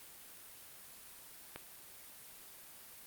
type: click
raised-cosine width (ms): 0.3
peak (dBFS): -26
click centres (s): 1.56
effects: white hiss -54 dBFS RMS until 3.06 s + Opus 32 kbps